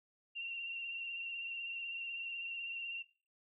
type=tone with vibrato; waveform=sine; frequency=2751 Hz; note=F7; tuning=27 cents flat; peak=-39 dBFS; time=0.35-3.03 s; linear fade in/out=20 ms; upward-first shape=sine; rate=16 Hz; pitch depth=29 cents each way; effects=noise-tail reverb RT60 0.4 s tail -20 dB re dry